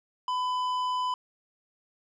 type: tone with tanh clipping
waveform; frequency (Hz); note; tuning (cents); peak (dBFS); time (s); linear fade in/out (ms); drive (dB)
sine; 1003; B5; +26; -28; 0.28-1.14; 2; 10
effects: none